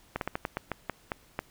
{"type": "slowing click train", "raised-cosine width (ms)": 0.5, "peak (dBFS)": -15, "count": 10, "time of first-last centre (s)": [0.16, 1.391], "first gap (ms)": 52, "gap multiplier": 1.23, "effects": ["pink hiss -60 dBFS RMS until 1.5 s"]}